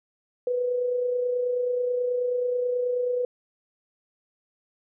sine tone with amplitude modulation, 493.9 Hz, B4, in tune, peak -21 dBFS, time 0.47-3.25 s, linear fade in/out 2 ms, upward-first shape sine, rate 29.3 Hz, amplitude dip 40%, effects none

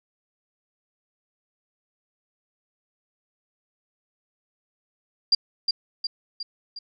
sine tone with echo, 4781 Hz, D8, 30 cents sharp, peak -14 dBFS, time 5.32-5.35 s, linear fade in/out 5 ms, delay 360 ms, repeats 4, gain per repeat -5 dB, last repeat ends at 6.79 s, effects none

